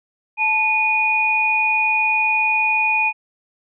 sine tone pair together, 876.4 / 2463 Hz, A5 / D#7, -7 / -18 cents, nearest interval octave + tritone, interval 1789 cents, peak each -21 / -16 dBFS, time 0.37-3.13 s, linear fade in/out 50 ms, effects none

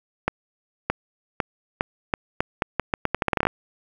accelerating click train, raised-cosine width 0.5 ms, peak -5 dBFS, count 19, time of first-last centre 0.28-3.47 s, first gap 620 ms, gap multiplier 0.81, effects 7-bit

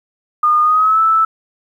sine tone with pitch glide, 1220 to 1315.1 Hz, D#6 to E6, -34 to -4 cents, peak -9 dBFS, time 0.43-1.25 s, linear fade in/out 5 ms, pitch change +130 cents, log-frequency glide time 0.62-1 s, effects 8-bit

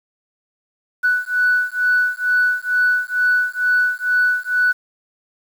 sine beating tone pair, 1483 / 1485.2 Hz, F#6 / F#6, +4 / +6 cents, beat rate 2.2 Hz, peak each -17 dBFS, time 1.03-4.73 s, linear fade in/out 20 ms, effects tanh soft clip ceiling -8 dBFS + 7-bit

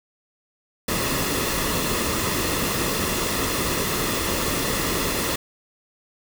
pink noise with comb filter, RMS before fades -24 dBFS, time 0.88-5.36 s, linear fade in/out 5 ms, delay 1.3 ms, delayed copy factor -0.5, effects none

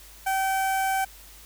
sawtooth tone with notch filter, 770 Hz, G5, 31 cents flat, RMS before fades -25 dBFS, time 0.26-1.05 s, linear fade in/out 10 ms, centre 4100 Hz, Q 0.8, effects added 50 Hz sine -50 dBFS peak until 1.45 s + white hiss -49 dBFS RMS until 1.45 s

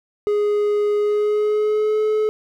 triangle tone with pitch glide, 415.3 to 429.7 Hz, G#4 to A4, 0 to -41 cents, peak -14 dBFS, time 0.27-2.29 s, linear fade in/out 0 ms, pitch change +59 cents, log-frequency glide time 0.97-2 s, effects 9-bit

